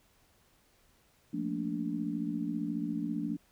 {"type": "chord", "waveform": "sine", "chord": "Bb major seventh", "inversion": "second", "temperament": "just", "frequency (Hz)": [174.81, 218.5, 233.1, 291.4], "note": ["F3", "A3", "Bb3", "D4"], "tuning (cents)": [2, -12, 0, -13], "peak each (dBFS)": [-38, -38, -38, -35], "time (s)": [1.33, 3.37], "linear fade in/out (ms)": 10, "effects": ["pink hiss -67 dBFS RMS until 3.51 s"]}